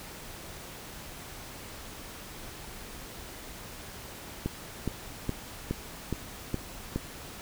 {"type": "click train", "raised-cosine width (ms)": 3, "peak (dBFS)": -16, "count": 7, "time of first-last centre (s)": [4.46, 6.96], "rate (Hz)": 2.4, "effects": ["pink hiss -44 dBFS RMS until 7.41 s"]}